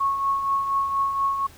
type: tone with tremolo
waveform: sine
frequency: 1100 Hz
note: C#6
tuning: 14 cents flat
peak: -18 dBFS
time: 0-1.47 s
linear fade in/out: 10 ms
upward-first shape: triangle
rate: 4.2 Hz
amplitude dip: 55%
effects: added 82 Hz sine -52 dBFS peak until 1.57 s + pink hiss -49 dBFS RMS until 1.57 s